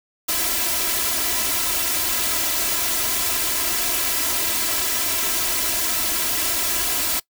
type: noise with comb filter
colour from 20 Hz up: white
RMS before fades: -22 dBFS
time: 0.28-7.2 s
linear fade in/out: 10 ms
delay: 3 ms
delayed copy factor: +1
effects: noise-tail reverb RT60 0.1 s tail -22 dB re dry